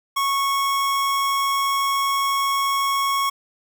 square tone pair together, 1103 / 2206 Hz, C#6 / C#7, -9 / -9 cents, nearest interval octave, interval 1200 cents, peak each -20 / -31 dBFS, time 0.16-3.3 s, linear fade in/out 10 ms, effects none

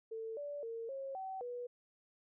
sine tone with pitch steps, 447.3 / 579 / 457.3 / 542 / 763 / 487.6 Hz, A4 / D5 / A#4 / C#5 / G5 / B4, +28 / -25 / -33 / -39 / -47 / -22 cents, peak -40 dBFS, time 0.11-1.67 s, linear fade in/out 10 ms, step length 260 ms, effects none

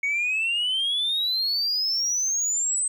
sine exponential sweep, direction up, 2217 to 8290 Hz, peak -20 dBFS, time 0.03-2.88 s, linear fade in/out 5 ms, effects tanh soft clip ceiling -20 dBFS + 10-bit

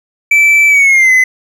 triangle tone with pitch glide, 2321 to 2032 Hz, D7 to B6, -21 to +49 cents, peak -3 dBFS, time 0.31-1.24 s, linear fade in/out 5 ms, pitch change -230 cents, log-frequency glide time 0.68-1.12 s, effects none

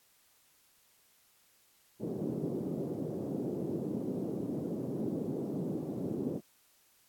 white band-pass noise, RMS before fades -36 dBFS, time 1.99-6.41 s, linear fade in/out 50 ms, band 140 to 400 Hz, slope 24 dB/octave, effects white hiss -67 dBFS RMS until 7.08 s + AAC 64 kbps

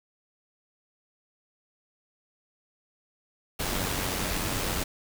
pink noise with amplitude modulation, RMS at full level -28 dBFS, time 3.59-4.84 s, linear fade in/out 10 ms, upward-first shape sine, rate 93.2 Hz, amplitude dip 40%, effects none

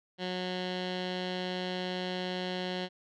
15% pulse tone with low-pass filter, 182.5 Hz, F#3, 24 cents flat, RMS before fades -35 dBFS, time 0.18-2.89 s, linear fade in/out 50 ms, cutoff 3700 Hz, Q 3.9, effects none

